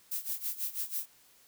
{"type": "noise with tremolo", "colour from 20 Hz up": "violet", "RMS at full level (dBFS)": -33, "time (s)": [0.11, 1.06], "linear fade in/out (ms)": 10, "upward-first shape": "sine", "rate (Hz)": 6.1, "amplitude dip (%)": 85, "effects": ["white hiss -62 dBFS RMS until 1.47 s"]}